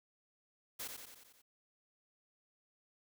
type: noise with echo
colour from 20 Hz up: white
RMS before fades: -43 dBFS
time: 0.79-0.88 s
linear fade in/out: 10 ms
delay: 90 ms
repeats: 6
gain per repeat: -4 dB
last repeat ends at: 1.42 s
effects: none